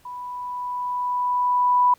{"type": "tone with level ramp", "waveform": "sine", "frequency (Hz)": 987.8, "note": "B5", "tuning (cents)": 0, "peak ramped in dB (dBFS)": [-32, -13], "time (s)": [0.05, 1.94], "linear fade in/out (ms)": 5, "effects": ["pink hiss -58 dBFS RMS until 1.98 s"]}